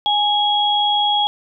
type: tone pair together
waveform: sine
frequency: 830.6 / 3315 Hz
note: G#5 / G#7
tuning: 0 / -4 cents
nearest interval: 2 octaves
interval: 2396 cents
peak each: -17 dBFS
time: 0.06-1.27 s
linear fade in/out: 0 ms
effects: none